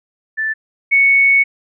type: tone pair in turn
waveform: sine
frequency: 1760 / 2217 Hz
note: A6 / C#7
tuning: 0 / 0 cents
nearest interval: major third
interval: 400 cents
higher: second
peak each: -16 / -8 dBFS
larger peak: second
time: 0.37-0.54 / 0.91-1.44 s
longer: second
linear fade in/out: 20 ms
effects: none